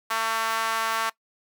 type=tone with high-pass filter; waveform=sawtooth; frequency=224.4 Hz; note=A3; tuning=34 cents sharp; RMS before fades=-26 dBFS; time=0.1-1.1 s; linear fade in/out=10 ms; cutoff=1100 Hz; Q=2.4; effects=noise-tail reverb RT60 0.1 s tail -20 dB re dry